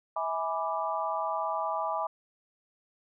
sine chord, E dominant seventh, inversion none, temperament equal with one note detuned, 648.7 / 830.6 / 987.8 / 1174.7 Hz, E5 / G#5 / B5 / D6, -28 / 0 / 0 / 0 cents, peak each -34 dBFS, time 0.16-2.07 s, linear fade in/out 5 ms, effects none

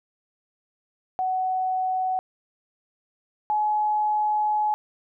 sine tone pair in turn, 747 / 847 Hz, F#5 / G#5, +16 / +34 cents, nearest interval major second, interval 218 cents, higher second, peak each -22 / -20 dBFS, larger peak second, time 1.19-2.19 / 3.5-4.74 s, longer second, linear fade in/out 0 ms, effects none

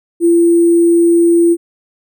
sine tone with sample-and-hold, 340.6 Hz, F4, 43 cents flat, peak -6 dBFS, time 0.2-1.57 s, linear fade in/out 50 ms, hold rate 8820 Hz, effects none

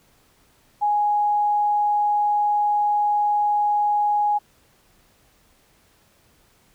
sine tone, 830.6 Hz, G#5, in tune, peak -17 dBFS, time 0.81-4.39 s, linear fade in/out 20 ms, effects pink hiss -59 dBFS RMS until 6.74 s

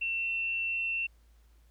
sine tone with frequency modulation, 2701 Hz, E7, 42 cents sharp, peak -29 dBFS, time 0.01-1.07 s, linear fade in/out 10 ms, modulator 128 Hz, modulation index 0.24, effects added 56 Hz sine -58 dBFS peak until 1.7 s + pink hiss -71 dBFS RMS until 1.7 s

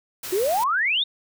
white noise, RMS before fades -33 dBFS, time 0.23-0.64 s, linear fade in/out 5 ms
sine exponential sweep, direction up, 349.2 to 3779 Hz, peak -19 dBFS, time 0.32-1.04 s, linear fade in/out 10 ms
effects none

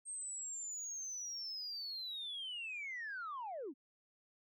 sine linear sweep, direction down, 8480 to 233.1 Hz, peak -40 dBFS, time 0.05-3.74 s, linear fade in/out 50 ms, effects tanh soft clip ceiling -38 dBFS

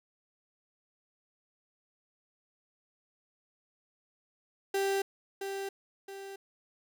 35% pulse tone with echo, 392 Hz, G4, in tune, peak -26 dBFS, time 4.74-5.02 s, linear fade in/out 5 ms, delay 670 ms, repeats 2, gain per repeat -7 dB, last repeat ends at 6.36 s, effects none

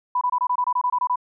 sine tone bursts, 991 Hz, B5, 6 cents sharp, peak -18 dBFS, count 12, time 0.15-1.158 s, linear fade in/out 5 ms, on 62 ms, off 24 ms, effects none

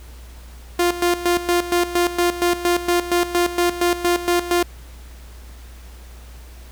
sawtooth tone with tremolo, 350 Hz, F4, 4 cents sharp, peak -11 dBFS, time 0.79-4.63 s, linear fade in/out 5 ms, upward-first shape square, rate 4.3 Hz, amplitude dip 75%, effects added 60 Hz sine -37 dBFS peak until 6.71 s + pink hiss -47 dBFS RMS until 6.71 s

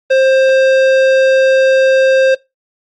sine tone with tanh clipping, 529 Hz, C5, 19 cents sharp, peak -9 dBFS, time 0.1-2.35 s, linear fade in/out 10 ms, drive 15 dB, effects noise-tail reverb RT60 0.2 s tail -21 dB re dry + Opus 24 kbps

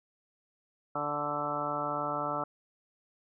harmonic tone with a mistuned harmonic, 146.83 Hz, D3, in tune, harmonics 1 / 2 / 3 / 4 / 5 / 6 / 7 / 8 / 9, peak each -44 / -41 / -44 / -37 / -39 / -39 / -42 / -39 / -35 dBFS, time 0.95-2.44 s, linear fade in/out 5 ms, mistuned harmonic 8, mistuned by -25 cents, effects none

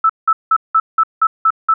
sine tone bursts, 1314 Hz, E6, 6 cents flat, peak -8 dBFS, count 8, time 0.04-1.74 s, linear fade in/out 5 ms, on 55 ms, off 180 ms, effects none

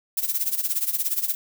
violet noise with tremolo, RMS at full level -22 dBFS, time 0.17-1.35 s, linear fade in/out 5 ms, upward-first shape sine, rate 17 Hz, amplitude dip 80%, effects none

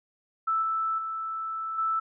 sine tone with level steps, 1318.5 Hz, E6, in tune, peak -23 / -25 / -30 / -24 dBFS, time 0.47-2 s, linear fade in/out 10 ms, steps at 0.62 / 0.98 / 1.78 s, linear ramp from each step 5 ms, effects none

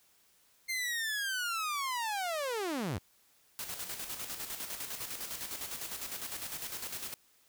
sawtooth linear sweep, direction down, 2110 to 71.2 Hz, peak -29 dBFS, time 0.68-2.99 s, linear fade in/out 20 ms
white noise with tremolo, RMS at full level -39 dBFS, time 3.59-7.14 s, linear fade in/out 0 ms, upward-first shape square, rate 9.9 Hz, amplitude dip 50%
effects white hiss -67 dBFS RMS until 7.48 s

